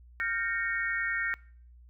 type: chord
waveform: sine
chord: G half-diminished seventh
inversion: third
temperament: equal with one note detuned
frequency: 1396.9 / 1568 / 1839 / 2217 Hz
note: F6 / G6 / Bb6 / Db7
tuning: 0 / 0 / -24 / 0 cents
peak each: -36 / -35 / -31 / -36 dBFS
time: 0.2-1.34 s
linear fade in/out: 0 ms
effects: noise-tail reverb RT60 0.5 s tail -23 dB re dry + added 60 Hz sine -51 dBFS peak until 1.89 s